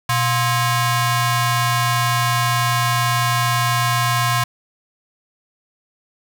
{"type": "ring-modulated tone", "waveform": "sawtooth", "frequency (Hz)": 587.3, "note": "D5", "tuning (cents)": 0, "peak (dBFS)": -9, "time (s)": [0.09, 4.44], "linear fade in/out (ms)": 5, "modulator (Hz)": 465, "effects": []}